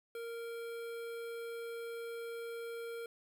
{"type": "tone with notch filter", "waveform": "square", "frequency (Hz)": 464.4, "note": "A#4", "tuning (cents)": -7, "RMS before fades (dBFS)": -43, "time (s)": [0.15, 3.06], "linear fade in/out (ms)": 2, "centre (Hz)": 6100, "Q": 1, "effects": []}